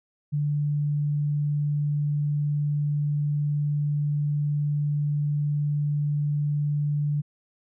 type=tone; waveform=sine; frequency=146.83 Hz; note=D3; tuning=in tune; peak=-22 dBFS; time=0.32-7.22 s; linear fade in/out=20 ms; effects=none